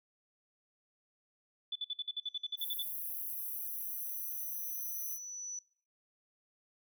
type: tone bursts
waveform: sine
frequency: 3479 Hz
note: A7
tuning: 20 cents flat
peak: -34 dBFS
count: 13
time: 1.72-2.824 s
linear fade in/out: 5 ms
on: 36 ms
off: 53 ms
type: tone with exponential growth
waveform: sine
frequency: 5950 Hz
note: F#8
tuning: 9 cents sharp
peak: -38 dBFS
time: 2.23-5.59 s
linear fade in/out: 2 ms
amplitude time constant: 730 ms
type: high-pass noise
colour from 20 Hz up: pink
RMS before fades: -40 dBFS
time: 2.57-5.19 s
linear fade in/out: 50 ms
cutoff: 11000 Hz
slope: 96 dB/octave
effects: noise-tail reverb RT60 0.5 s tail -20 dB re dry